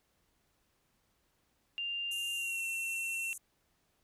sine tone with pitch glide, 2794 to 2705 Hz, F7 to E7, 0 to +44 cents, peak -34 dBFS, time 1.78-3.33 s, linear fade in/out 0 ms, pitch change -56 cents, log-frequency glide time 2.34-2.63 s
white band-pass noise, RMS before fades -46 dBFS, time 2.11-3.38 s, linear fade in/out 5 ms, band 6200 to 12000 Hz, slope 96 dB/octave
effects pink hiss -75 dBFS RMS until 4.03 s

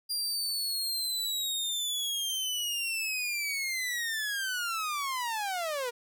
sawtooth linear sweep, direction down, 4807 to 466.2 Hz, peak -27 dBFS, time 0.09-5.91 s, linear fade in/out 20 ms, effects none

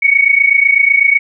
sine tone pair together, 2217 / 2245 Hz, C#7 / C#7, 0 / +21 cents, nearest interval unison, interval 21 cents, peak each -10 dBFS, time 0.02-1.19 s, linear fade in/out 10 ms, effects none

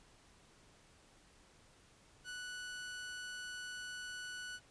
sawtooth tone, 1480 Hz, F#6, in tune, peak -40 dBFS, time 2.24-4.6 s, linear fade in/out 50 ms, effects pink hiss -65 dBFS RMS until 4.7 s + resampled to 22050 Hz

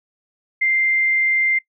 sine tone, 2093 Hz, C7, in tune, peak -15 dBFS, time 0.61-1.59 s, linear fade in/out 10 ms, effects noise-tail reverb RT60 0.1 s tail -20 dB re dry

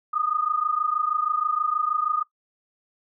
sine tone pair together, 1218.2 / 1244.5 Hz, D#6 / D#6, -37 / 0 cents, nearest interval unison, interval 37 cents, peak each -25 / -25 dBFS, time 0.13-2.23 s, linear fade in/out 10 ms, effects noise-tail reverb RT60 0.1 s tail -17 dB re dry

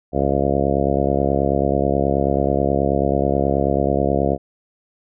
harmonic tone, 69.3 Hz, C#2, in tune, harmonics 1 / 2 / 3 / 4 / 5 / 6 / 7 / 8 / 9 / 10, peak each -25 / -25 / -25 / -25 / -25 / -25 / -25 / -25 / -25 / -25 dBFS, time 0.12-4.38 s, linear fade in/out 50 ms, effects none

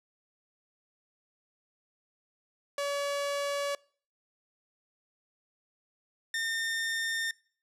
sawtooth tone pair in turn, 568 / 1815.8 Hz, C#5 / A#6, +42 / -46 cents, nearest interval octave + minor sixth, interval 2012 cents, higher second, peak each -26 dBFS, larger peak neither, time 2.78-3.75 / 6.34-7.31 s, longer neither, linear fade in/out 2 ms, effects noise-tail reverb RT60 0.5 s tail -25 dB re dry + low-pass 10000 Hz 12 dB/octave

